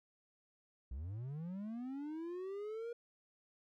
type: linear sweep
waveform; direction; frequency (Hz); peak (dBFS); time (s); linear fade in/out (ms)
triangle; up; 57.1 to 477.9; -39; 0.91-2.93; 5
effects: none